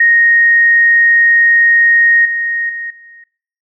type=tone with level steps; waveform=sine; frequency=1864.7 Hz; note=A#6; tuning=in tune; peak=-6 / -14 / -20 / -36 dBFS; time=0-3.24 s; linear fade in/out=5 ms; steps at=2.25 / 2.69 / 2.9 s; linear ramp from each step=5 ms; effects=noise-tail reverb RT60 0.5 s tail -20 dB re dry